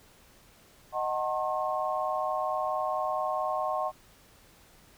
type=chord; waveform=sine; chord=D# diminished seventh; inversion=none; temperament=just; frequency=622.3 / 746.7 / 896 / 1075.3 Hz; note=D#5 / F#5 / A5 / C6; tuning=0 / +16 / +31 / +47 cents; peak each=-32 / -32 / -38 / -32 dBFS; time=0.92-3.92 s; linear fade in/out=50 ms; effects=pink hiss -58 dBFS RMS until 4.97 s